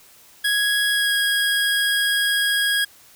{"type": "tone with pitch glide", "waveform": "25% pulse", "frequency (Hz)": [1661.2, 1645.9], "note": ["G#6", "G#6"], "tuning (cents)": [0, -16], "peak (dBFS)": -14, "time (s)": [0.44, 2.85], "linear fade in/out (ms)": 10, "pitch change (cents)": -16, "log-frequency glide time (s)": [0.91, 1.14], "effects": ["white hiss -50 dBFS RMS until 3.15 s"]}